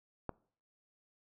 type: click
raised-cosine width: 1 ms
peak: -23 dBFS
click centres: 0.293 s
effects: noise-tail reverb RT60 0.5 s tail -23 dB re dry